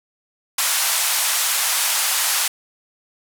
white band-pass noise, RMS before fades -20 dBFS, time 0.58-2.48 s, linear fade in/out 5 ms, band 730 to 13000 Hz, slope 24 dB/octave, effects none

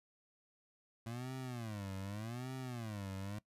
25% pulse tone with vibrato, 112.1 Hz, A2, 33 cents sharp, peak -38 dBFS, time 1.06-3.39 s, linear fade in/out 5 ms, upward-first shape sine, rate 0.84 Hz, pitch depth 270 cents each way, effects noise-tail reverb RT60 0.1 s tail -20 dB re dry + resampled to 32000 Hz

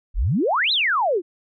sine exponential two-way sweep, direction up then down, 32.7 to 4194 to 317.7 Hz, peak -17 dBFS, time 0.14-1.22 s, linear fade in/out 50 ms, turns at 0.72 s, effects none

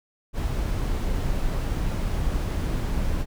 brown noise, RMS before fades -25 dBFS, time 0.33-3.26 s, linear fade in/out 50 ms, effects none

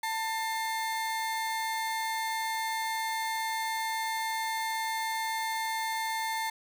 35% pulse tone pair together, 892.6 / 2123 Hz, A5 / C7, +25 / +25 cents, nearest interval octave + minor third, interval 1500 cents, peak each -29 / -36 dBFS, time 0.03-6.5 s, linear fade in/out 5 ms, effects none

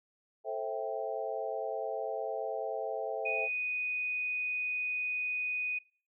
sine chord, A minor seventh, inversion none, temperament equal with one note detuned, 440 / 529 / 659.3 / 784 Hz, A4 / C5 / E5 / G5, 0 / +19 / 0 / 0 cents, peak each -38 / -39 / -36 / -40 dBFS, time 0.44-3.49 s, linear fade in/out 50 ms
sine tone, 2486 Hz, D#7, 2 cents flat, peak -31 dBFS, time 3.25-5.79 s, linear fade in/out 10 ms
effects noise-tail reverb RT60 0.4 s tail -22 dB re dry

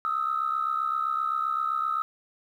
sine tone pair together, 1250.8 / 1318.5 Hz, D#6 / E6, +9 / 0 cents, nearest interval minor second, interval 91 cents, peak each -27 dBFS, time 0.05-2.02 s, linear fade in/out 0 ms, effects tanh soft clip ceiling -17 dBFS + 10-bit

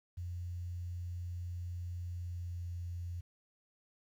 sine tone with pitch glide, 88 to 87.09 Hz, F2 to F2, +14 to -4 cents, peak -38 dBFS, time 0.17-3.21 s, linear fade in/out 10 ms, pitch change -18 cents, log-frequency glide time 2.08-2.68 s, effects 11-bit

